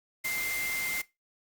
sine tone in noise, 2093 Hz, C7, in tune, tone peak -31 dBFS, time 0.24-1.02 s, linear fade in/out 10 ms, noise white, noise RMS -36 dBFS, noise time 0.24-1.02 s, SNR +2 dB, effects noise-tail reverb RT60 0.2 s tail -18 dB re dry + Opus 48 kbps

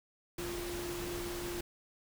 sine tone in noise, 349.2 Hz, F4, in tune, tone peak -39 dBFS, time 0.38-1.61 s, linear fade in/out 5 ms, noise pink, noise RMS -42 dBFS, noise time 0.38-1.61 s, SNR 0 dB, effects none

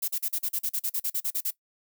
violet noise bursts, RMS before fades -28 dBFS, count 15, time 0.02-1.51 s, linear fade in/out 10 ms, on 62 ms, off 40 ms, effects noise-tail reverb RT60 0.1 s tail -19 dB re dry

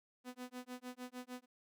sawtooth tone with tremolo, 250 Hz, B3, 21 cents sharp, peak -39 dBFS, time 0.24-1.46 s, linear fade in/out 50 ms, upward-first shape sine, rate 6.6 Hz, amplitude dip 100%, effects none

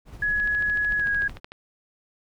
brown noise with tremolo, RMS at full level -36 dBFS, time 0.05-1.4 s, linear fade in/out 50 ms, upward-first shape triangle, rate 13 Hz, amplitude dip 60%
sine tone with pitch glide, 1683 to 1649.3 Hz, G#6 to G#6, +23 to -12 cents, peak -21 dBFS, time 0.22-1.28 s, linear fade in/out 5 ms, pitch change -35 cents, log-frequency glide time 0.99-1.05 s
click train, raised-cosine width 0.3 ms, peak -24 dBFS, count 16, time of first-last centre 0.4-1.519 s, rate 13.4 Hz
effects none

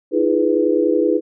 sine chord, F half-diminished seventh, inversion third, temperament equal with one note detuned, 311.1 / 341.6 / 415.3 / 493.9 Hz, Eb4 / F4 / Ab4 / Cb5, 0 / -38 / 0 / 0 cents, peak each -19 dBFS, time 0.11-1.21 s, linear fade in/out 50 ms, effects none

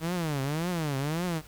sawtooth tone with vibrato, 155.56 Hz, D#3, in tune, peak -24 dBFS, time 0-1.42 s, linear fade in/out 50 ms, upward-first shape triangle, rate 1.8 Hz, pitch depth 290 cents each way, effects added 50 Hz sine -53 dBFS peak until 1.47 s + pink hiss -52 dBFS RMS until 1.47 s

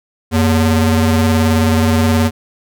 45% pulse ring-modulated tone, 162.2 Hz, E3, 28 cents flat, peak -7 dBFS, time 0.31-2.31 s, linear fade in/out 50 ms, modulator 71.7 Hz, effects none

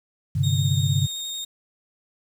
sine chord, G suspended fourth, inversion none, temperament equal, 98 / 130.81 / 146.83 Hz, G2 / C3 / D3, 0 / 0 / 0 cents, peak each -23 dBFS, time 0.35-1.07 s, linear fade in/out 10 ms
30% pulse tone with vibrato, 3700 Hz, A#7, 14 cents flat, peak -26 dBFS, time 0.43-1.45 s, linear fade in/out 10 ms, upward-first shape triangle, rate 11 Hz, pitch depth 15 cents each way
effects 8-bit

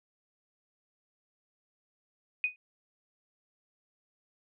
sine tone with exponential decay, 2489 Hz, D#7, in tune, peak -22 dBFS, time 2.44-2.56 s, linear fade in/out 1 ms, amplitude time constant 26 ms, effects none

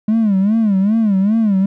triangle tone with vibrato, 207.7 Hz, G#3, in tune, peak -8 dBFS, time 0.08-1.66 s, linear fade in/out 5 ms, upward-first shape sine, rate 2.5 Hz, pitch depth 160 cents each way, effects tanh soft clip ceiling -6 dBFS

